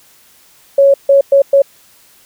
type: tone bursts at uneven times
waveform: sine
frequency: 554.4 Hz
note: C#5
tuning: in tune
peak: -4 dBFS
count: 4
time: 0.78-0.94 / 1.09-1.21 / 1.32-1.42 / 1.53-1.62 s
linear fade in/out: 5 ms
effects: white hiss -47 dBFS RMS until 2.25 s